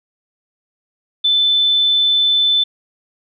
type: tone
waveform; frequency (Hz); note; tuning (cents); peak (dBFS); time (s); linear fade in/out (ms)
sine; 3520; A7; 0; -11; 1.24-2.64; 10
effects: none